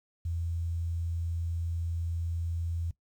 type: tone with quantisation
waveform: sine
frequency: 84.1 Hz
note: E2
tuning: 35 cents sharp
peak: -30 dBFS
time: 0.25-2.91 s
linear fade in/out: 5 ms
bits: 10
effects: noise-tail reverb RT60 0.1 s tail -18 dB re dry